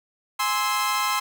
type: chord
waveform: sawtooth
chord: Ab augmented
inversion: none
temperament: equal with one note detuned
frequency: 830.6 / 1046.5 / 1304.9 Hz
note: Ab5 / C6 / E6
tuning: 0 / 0 / -18 cents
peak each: -26 / -20 / -24 dBFS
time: 0.39-1.2 s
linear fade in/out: 10 ms
effects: none